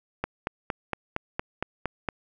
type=click train; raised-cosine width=0.5 ms; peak=-12 dBFS; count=9; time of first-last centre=0.24-2.088 s; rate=4.33 Hz; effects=none